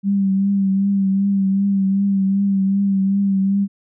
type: tone with vibrato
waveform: sine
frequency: 196 Hz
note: G3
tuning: in tune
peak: -14 dBFS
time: 0.03-3.68 s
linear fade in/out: 50 ms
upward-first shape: triangle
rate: 2.6 Hz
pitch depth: 40 cents each way
effects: none